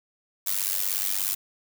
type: noise with amplitude modulation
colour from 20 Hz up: blue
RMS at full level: -23 dBFS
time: 0.46-1.35 s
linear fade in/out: 10 ms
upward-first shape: sine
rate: 96.7 Hz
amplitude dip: 95%
effects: none